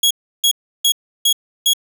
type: tone bursts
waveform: sawtooth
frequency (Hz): 3322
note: G#7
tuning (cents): 0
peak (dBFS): -8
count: 5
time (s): 0.03-1.735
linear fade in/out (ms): 5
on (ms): 77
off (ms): 330
effects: none